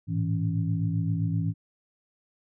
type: tone cluster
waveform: sine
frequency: 105.4 / 113.1 / 162.7 / 277.3 Hz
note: G#2 / A2 / E3 / C#4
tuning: +26 / +48 / -22 / +1 cents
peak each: -28 / -33 / -27 / -36 dBFS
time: 0.07-1.54 s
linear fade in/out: 50 ms
effects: none